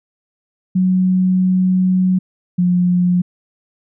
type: tone pair in turn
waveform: sine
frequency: 185 / 178.48 Hz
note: F#3 / F3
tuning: 0 / +38 cents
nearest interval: minor second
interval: 62 cents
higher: first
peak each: -11 dBFS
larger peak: neither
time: 0.75-2.19 / 2.58-3.22 s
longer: first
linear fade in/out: 10 ms
effects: none